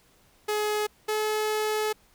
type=tone pair in turn; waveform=sawtooth; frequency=422.2 / 428.8 Hz; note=G#4 / A4; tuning=+29 / -45 cents; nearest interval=unison; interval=26 cents; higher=second; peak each=-21 dBFS; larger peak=neither; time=0.48-0.87 / 1.08-1.93 s; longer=second; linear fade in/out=10 ms; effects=pink hiss -61 dBFS RMS until 2.14 s